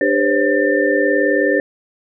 sine tone cluster, 297.3 / 398.6 / 505 / 544 / 1791 Hz, D4 / G4 / B4 / C#5 / A6, +21 / +29 / +39 / -33 / +30 cents, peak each -19 dBFS, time 0.01-1.6 s, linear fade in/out 2 ms, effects none

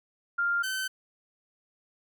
sine / sawtooth tone pair in turn, 1398 / 1532.2 Hz, F6 / G6, +1 / -40 cents, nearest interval major second, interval 159 cents, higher second, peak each -24 / -26 dBFS, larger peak first, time 0.38-0.63 / 0.63-0.88 s, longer neither, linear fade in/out 10 ms, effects none

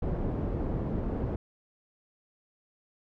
pink low-pass noise, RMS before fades -31 dBFS, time 0.02-1.36 s, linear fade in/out 5 ms, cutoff 490 Hz, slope 12 dB/octave, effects none

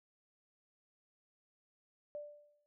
sine tone with exponential decay, 589 Hz, D5, 5 cents sharp, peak -39 dBFS, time 2.15-2.66 s, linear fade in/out 0 ms, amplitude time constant 110 ms, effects none

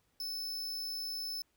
45% pulse tone, 5260 Hz, E8, 5 cents flat, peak -37 dBFS, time 0.2-1.42 s, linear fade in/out 2 ms, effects pink hiss -75 dBFS RMS until 1.56 s

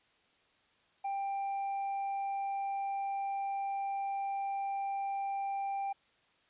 triangle tone, 790 Hz, G5, 13 cents sharp, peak -31 dBFS, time 1.04-5.93 s, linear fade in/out 10 ms, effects white hiss -69 dBFS RMS until 6.49 s + resampled to 8000 Hz

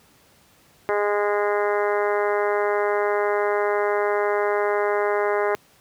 harmonic tone, 206 Hz, G#3, 14 cents flat, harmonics 2 / 3 / 4 / 5 / 6 / 7 / 8 / 9 / 10, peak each -22 / -26 / -28 / -30 / -32 / -33 / -34 / -35 / -36 dBFS, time 0.89-5.55 s, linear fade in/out 0 ms, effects pink hiss -56 dBFS RMS until 5.8 s + high-pass 80 Hz 12 dB/octave

